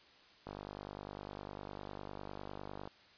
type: click train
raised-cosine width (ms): 1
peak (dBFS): -30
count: 121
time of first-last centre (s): 0.47-2.875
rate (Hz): 49.9
effects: white hiss -62 dBFS RMS until 3.17 s + resampled to 11025 Hz